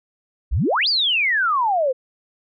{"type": "exponential two-way sweep", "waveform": "sine", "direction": "up then down", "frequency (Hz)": [46.25, 4978, 495.7], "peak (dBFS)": -16, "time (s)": [0.51, 1.93], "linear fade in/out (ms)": 20, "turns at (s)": 0.88, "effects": []}